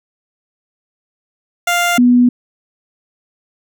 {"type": "tone pair in turn", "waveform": ["15% pulse", "sine"], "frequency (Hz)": [698.5, 245.4], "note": ["F5", "B3"], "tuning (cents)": [0, -11], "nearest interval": "octave + tritone", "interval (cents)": 1811, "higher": "first", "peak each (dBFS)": -6, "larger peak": "neither", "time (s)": [[1.67, 1.98], [1.98, 2.29]], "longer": "neither", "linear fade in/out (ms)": 5, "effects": []}